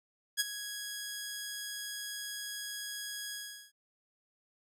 10% pulse tone with ADSR envelope, 1661.2 Hz, G#6, in tune, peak -17 dBFS, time 0.37-3.72 s, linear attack 32 ms, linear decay 26 ms, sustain -13 dB, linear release 390 ms, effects none

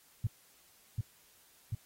sine tone with echo, 109.2 Hz, A2, 13 cents flat, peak -27 dBFS, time 0.24-0.27 s, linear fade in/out 5 ms, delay 740 ms, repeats 2, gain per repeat -2 dB, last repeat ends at 1.75 s, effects white hiss -64 dBFS RMS until 1.85 s + AAC 48 kbps

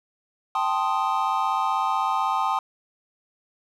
triangle chord, A half-diminished seventh, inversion third, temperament equal, 784 / 880 / 1046.5 / 1244.5 Hz, G5 / A5 / C6 / Eb6, 0 / 0 / 0 / 0 cents, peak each -25 dBFS, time 0.55-2.59 s, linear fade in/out 2 ms, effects none

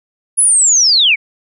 sine linear sweep, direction down, 10548 to 2130 Hz, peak -7 dBFS, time 0.37-1.16 s, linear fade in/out 20 ms, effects none

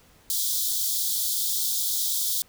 white high-pass noise, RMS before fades -26 dBFS, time 0.3-2.42 s, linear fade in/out 0 ms, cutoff 3300 Hz, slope 96 dB/octave, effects pink hiss -57 dBFS RMS until 2.48 s

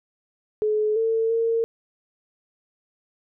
sine tone with pitch steps, 427 / 449.6 / 457 Hz, G#4 / A4 / A#4, +48 / +37 / -34 cents, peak -19 dBFS, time 0.62-1.64 s, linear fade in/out 0 ms, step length 340 ms, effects none

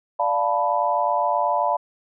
sine chord, B half-diminished seventh, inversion first, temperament equal, 587.3 / 698.5 / 880 / 987.8 Hz, D5 / F5 / A5 / B5, 0 / 0 / 0 / 0 cents, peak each -25 / -24 / -24 / -23 dBFS, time 0.19-1.77 s, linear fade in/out 10 ms, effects none

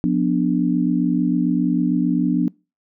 sine chord, B diminished, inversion second, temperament equal with one note detuned, 178.28 / 246.9 / 293.7 Hz, F3 / B3 / D4, +36 / 0 / 0 cents, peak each -20 dBFS, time 0.04-2.48 s, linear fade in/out 0 ms, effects noise-tail reverb RT60 0.3 s tail -25 dB re dry

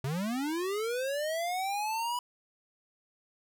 square linear sweep, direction up, 126 to 987.8 Hz, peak -31 dBFS, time 0.04-2.19 s, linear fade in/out 2 ms, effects none

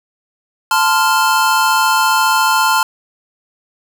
square chord, F major, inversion first, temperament equal with one note detuned, 880 / 1034.5 / 1396.9 Hz, A5 / C6 / F6, 0 / -20 / 0 cents, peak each -16 dBFS, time 0.71-2.83 s, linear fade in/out 2 ms, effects none

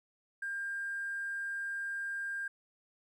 triangle tone with hard clipping, 1600 Hz, G6, 35 cents sharp, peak -35 dBFS, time 0.42-2.48 s, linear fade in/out 5 ms, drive 3 dB, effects none

